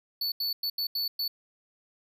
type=tone bursts at uneven times; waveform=square; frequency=4460 Hz; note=C#8; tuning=10 cents sharp; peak=-28 dBFS; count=6; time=0.21-0.32 / 0.4-0.53 / 0.63-0.7 / 0.78-0.87 / 0.95-1.08 / 1.19-1.28 s; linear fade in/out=5 ms; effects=none